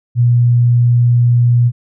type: tone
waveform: sine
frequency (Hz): 120.6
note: B2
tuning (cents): -41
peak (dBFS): -7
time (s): 0.15-1.72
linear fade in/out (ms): 50
effects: none